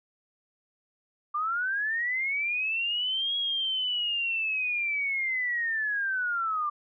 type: linear two-way sweep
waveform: sine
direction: up then down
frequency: 1174.7 to 3322 to 1174.7 Hz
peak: -26 dBFS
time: 1.34-6.7 s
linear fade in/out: 10 ms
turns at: 3.36 s
effects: none

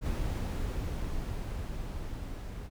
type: noise with level ramp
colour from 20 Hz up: brown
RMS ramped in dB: -31 to -40 dBFS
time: 0.01-2.7 s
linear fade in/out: 50 ms
effects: none

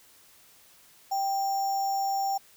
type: tone with sample-and-hold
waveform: sine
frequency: 784 Hz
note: G5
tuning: in tune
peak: -25 dBFS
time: 1.11-2.38 s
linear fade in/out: 10 ms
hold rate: 6300 Hz
effects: white hiss -57 dBFS RMS until 2.56 s

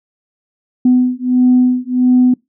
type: beating tone pair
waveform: sine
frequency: 250.2 / 251.7 Hz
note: B3 / B3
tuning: +23 / +33 cents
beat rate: 1.5 Hz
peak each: -11 dBFS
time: 0.85-2.34 s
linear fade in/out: 5 ms
effects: noise-tail reverb RT60 0.2 s tail -26 dB re dry + tanh soft clip ceiling -2 dBFS

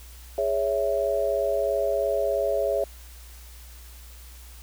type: chord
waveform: sine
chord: C# minor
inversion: second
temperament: equal with one note detuned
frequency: 415.3 / 556.3 / 659.3 Hz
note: G#4 / C#5 / E5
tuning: 0 / +6 / 0 cents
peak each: -28 / -25 / -26 dBFS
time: 0.38-2.84 s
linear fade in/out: 2 ms
effects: added 60 Hz sine -43 dBFS peak until 4.62 s + white hiss -50 dBFS RMS until 4.62 s

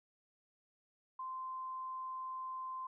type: tone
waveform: sine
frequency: 1039 Hz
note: C6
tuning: 12 cents flat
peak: -40 dBFS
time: 1.19-2.87 s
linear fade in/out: 5 ms
effects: none

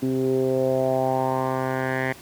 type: tone with low-pass filter sweep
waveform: 10% pulse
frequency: 130.81 Hz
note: C3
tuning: in tune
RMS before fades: -23 dBFS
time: 0.02-2.13 s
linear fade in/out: 10 ms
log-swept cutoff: 300 to 2000 Hz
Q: 3.7
effects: pink hiss -45 dBFS RMS until 2.21 s + high-pass 80 Hz 12 dB/octave

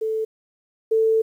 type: tone pair in turn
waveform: sine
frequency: 440 / 444.3 Hz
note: A4 / A4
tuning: 0 / +17 cents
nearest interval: unison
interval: 17 cents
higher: second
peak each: -21 / -15 dBFS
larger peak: second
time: 0.01-0.25 / 0.91-1.22 s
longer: second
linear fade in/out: 10 ms
effects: 9-bit

